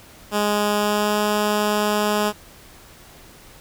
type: tone with pitch glide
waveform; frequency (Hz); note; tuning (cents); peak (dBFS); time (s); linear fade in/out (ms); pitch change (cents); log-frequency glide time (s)
10% pulse; 207.7 to 209.3; G#3 to G#3; 0 to +14; -10; 0.31-2.33; 50; +14; 0.77-1.17
effects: pink hiss -46 dBFS RMS until 3.6 s